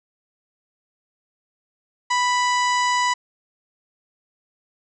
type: harmonic tone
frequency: 987.8 Hz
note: B5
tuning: in tune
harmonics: 1 / 2 / 3 / 4 / 5 / 6 / 7 / 8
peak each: -19 / -24 / -31 / -33 / -33 / -37 / -33 / -38 dBFS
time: 2.1-3.14 s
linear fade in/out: 10 ms
effects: none